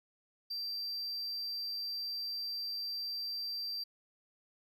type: tone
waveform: triangle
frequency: 4699 Hz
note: D8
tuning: in tune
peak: -35 dBFS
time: 0.5-3.84 s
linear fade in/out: 10 ms
effects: none